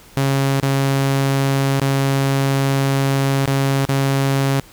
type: tone with dropouts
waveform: sawtooth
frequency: 136.8 Hz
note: C#3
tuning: 23 cents flat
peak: -11 dBFS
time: 0.17-4.6 s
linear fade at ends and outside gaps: 0 ms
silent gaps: 0.599-0.628 / 1.797-1.817 / 3.456-3.477 / 3.851-3.889 s
effects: pink hiss -45 dBFS RMS until 4.72 s